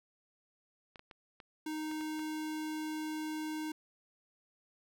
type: clicks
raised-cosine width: 0.3 ms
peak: -34 dBFS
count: 7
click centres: 0.958 / 0.994 / 1.112 / 1.402 / 1.914 / 2.01 / 2.193 s
type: tone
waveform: square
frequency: 310 Hz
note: D#4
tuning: 6 cents flat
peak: -37 dBFS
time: 1.66-3.72 s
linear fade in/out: 5 ms
effects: none